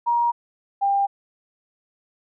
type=tone pair in turn; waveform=sine; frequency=947 / 796.3 Hz; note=A#5 / G5; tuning=+27 / +27 cents; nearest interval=minor third; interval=300 cents; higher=first; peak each=-17 dBFS; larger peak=neither; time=0.06-0.32 / 0.81-1.07 s; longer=neither; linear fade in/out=20 ms; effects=none